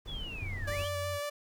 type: noise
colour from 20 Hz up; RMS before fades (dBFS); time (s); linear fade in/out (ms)
brown; -41; 0.05-0.85; 10
type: linear two-way sweep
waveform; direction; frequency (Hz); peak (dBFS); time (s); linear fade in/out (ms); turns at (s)
sine; down then up; 3485 to 1603 to 3462; -40; 0.07-0.89; 20; 0.69
type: tone with pitch glide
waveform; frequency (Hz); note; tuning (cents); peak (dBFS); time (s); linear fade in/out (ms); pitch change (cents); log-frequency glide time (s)
sine; 94.2 to 91.47; F#2 to F#2; +32 to -19; -37; 0.38-1.2; 50; -51; 0.56-0.95
type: tone with vibrato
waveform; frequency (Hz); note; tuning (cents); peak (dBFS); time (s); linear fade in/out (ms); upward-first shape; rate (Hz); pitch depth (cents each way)
sawtooth; 582; D5; -16; -30; 0.67-1.3; 10; square; 5.4; 10
effects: none